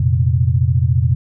sine chord, F suspended fourth, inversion none, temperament equal, 87.31 / 116.54 / 130.81 Hz, F2 / Bb2 / C3, 0 / 0 / 0 cents, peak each -16 dBFS, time 0-1.15 s, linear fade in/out 5 ms, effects none

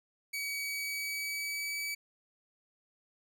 sawtooth tone with pitch glide, 2268 to 2292 Hz, C#7 to D7, +39 to -43 cents, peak -31 dBFS, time 0.33-1.95 s, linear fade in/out 10 ms, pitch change +18 cents, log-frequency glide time 0.62-1.8 s, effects none

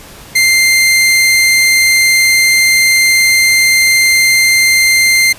sawtooth tone, 2093 Hz, C7, in tune, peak -3 dBFS, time 0.35-5.33 s, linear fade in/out 10 ms, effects pink hiss -34 dBFS RMS until 5.38 s + resampled to 32000 Hz

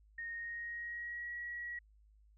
sine tone with pitch glide, 1853 to 1917.2 Hz, A#6 to A#6, -11 to +48 cents, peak -40 dBFS, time 0.18-1.79 s, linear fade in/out 5 ms, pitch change +59 cents, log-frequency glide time 0.3-1.32 s, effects added 52 Hz sine -62 dBFS peak until 2.37 s

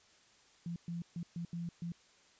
sine tone bursts at uneven times, 170.5 Hz, F3, 41 cents flat, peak -37 dBFS, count 6, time 0.66-0.76 / 0.88-1.02 / 1.16-1.23 / 1.36-1.45 / 1.53-1.69 / 1.82-1.92 s, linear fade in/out 2 ms, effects white hiss -65 dBFS RMS until 2.39 s + resampled to 16000 Hz

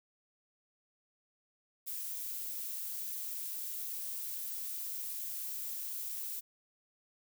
violet noise, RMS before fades -40 dBFS, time 1.86-6.41 s, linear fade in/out 20 ms, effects none

